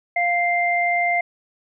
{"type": "tone pair together", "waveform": "sine", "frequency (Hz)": [698.5, 2093], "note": ["F5", "C7"], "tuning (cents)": [0, 0], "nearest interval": "octave + perfect fifth", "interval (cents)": 1900, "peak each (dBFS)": -20, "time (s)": [0.16, 1.21], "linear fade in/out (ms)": 5, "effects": []}